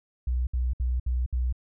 sine tone bursts, 62 Hz, B1, 7 cents sharp, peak -23 dBFS, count 5, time 0.27-1.526 s, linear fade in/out 5 ms, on 200 ms, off 64 ms, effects none

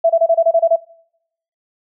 sine tone bursts, 664 Hz, E5, 12 cents sharp, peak -8 dBFS, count 9, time 0.04-0.762 s, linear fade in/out 10 ms, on 58 ms, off 25 ms, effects noise-tail reverb RT60 0.8 s tail -25 dB re dry

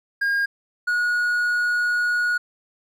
triangle tone pair in turn, 1620 / 1451.5 Hz, G#6 / F#6, -43 / -34 cents, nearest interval major second, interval 191 cents, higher first, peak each -17 dBFS, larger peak neither, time 0.21-0.46 / 0.87-2.38 s, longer second, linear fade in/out 10 ms, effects none

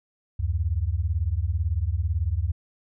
sine beating tone pair, 73.42 / 91.42 Hz, D2 / F#2, 0 / -20 cents, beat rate 18 Hz, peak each -25 dBFS, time 0.39-2.52 s, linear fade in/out 10 ms, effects none

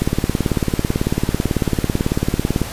click train, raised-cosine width 3 ms, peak -3 dBFS, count 48, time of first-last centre 0.02-2.617 s, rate 18.1 Hz, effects pink hiss -30 dBFS RMS until 2.72 s + resampled to 32000 Hz

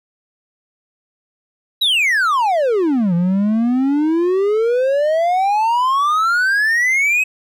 triangle exponential two-way sweep, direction down then up, 3974 to 168.5 to 2573 Hz, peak -11 dBFS, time 1.81-7.24 s, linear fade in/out 10 ms, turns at 3.14 s, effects none

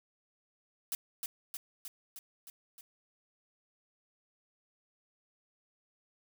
blue noise with echo, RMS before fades -35 dBFS, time 0.92-0.95 s, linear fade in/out 0 ms, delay 310 ms, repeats 6, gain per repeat -3 dB, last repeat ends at 2.81 s, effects none

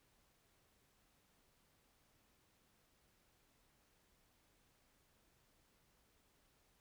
silence, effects pink hiss -75 dBFS RMS until 6.8 s

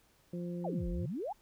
harmonic tone, 174.61 Hz, F3, in tune, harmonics 1 / 2 / 3, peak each -37 / -43 / -47 dBFS, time 0.33-1.06 s, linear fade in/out 5 ms
sine exponential two-way sweep, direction down then up, 907 to 38.89 to 907 Hz, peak -35 dBFS, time 0.64-1.33 s, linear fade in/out 10 ms, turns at 0.89 s
effects pink hiss -68 dBFS RMS until 1.41 s

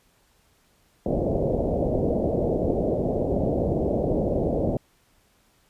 white low-pass noise, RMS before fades -24 dBFS, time 1.06-4.77 s, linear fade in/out 2 ms, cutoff 640 Hz, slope 48 dB/octave, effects pink hiss -63 dBFS RMS until 5.69 s + resampled to 32000 Hz

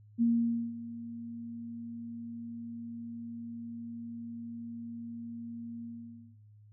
sine tone with ADSR envelope, 233.1 Hz, A#3, in tune, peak -22 dBFS, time 0.18-6.36 s, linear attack 38 ms, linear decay 510 ms, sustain -17 dB, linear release 530 ms, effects noise-tail reverb RT60 0.6 s tail -17 dB re dry + added 105 Hz sine -54 dBFS peak until 6.72 s

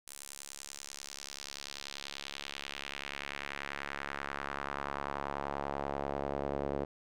sawtooth tone with band-pass filter sweep, 70.3 Hz, C#2, 25 cents sharp, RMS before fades -40 dBFS, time 0.07-6.85 s, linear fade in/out 5 ms, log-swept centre 9400 to 490 Hz, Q 1.6, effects none

